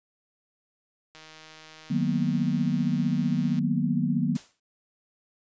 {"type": "click train", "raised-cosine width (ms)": 0.2, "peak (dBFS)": -30, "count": 384, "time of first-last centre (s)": [1.15, 3.589], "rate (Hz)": 157}
{"type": "chord", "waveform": "sine", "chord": "B major seventh", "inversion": "first", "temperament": "just", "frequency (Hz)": [154.34, 185.21, 231.5, 246.9], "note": ["D#3", "F#3", "A#3", "B3"], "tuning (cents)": [-14, 2, -12, 0], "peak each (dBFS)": -28, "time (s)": [1.9, 4.37], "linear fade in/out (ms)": 10}
{"type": "noise with exponential decay", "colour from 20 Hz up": "white", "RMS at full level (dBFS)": -38, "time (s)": [4.35, 4.6], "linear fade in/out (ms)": 5, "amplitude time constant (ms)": 53}
{"effects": ["resampled to 16000 Hz"]}